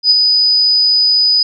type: tone with ADSR envelope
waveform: sine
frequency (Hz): 4978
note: D#8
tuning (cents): 0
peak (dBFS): -4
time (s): 0.03-1.43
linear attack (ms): 73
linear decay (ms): 28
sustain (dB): -4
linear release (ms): 4
effects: none